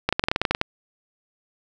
clicks, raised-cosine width 0.3 ms, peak -4 dBFS, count 12, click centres 0.09 / 0.126 / 0.195 / 0.239 / 0.285 / 0.315 / 0.361 / 0.416 / 0.452 / 0.51 / 0.549 / 0.614 s, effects none

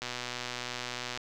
click train, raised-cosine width 0.2 ms, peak -18 dBFS, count 143, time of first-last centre 0.02-1.174 s, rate 123 Hz, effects none

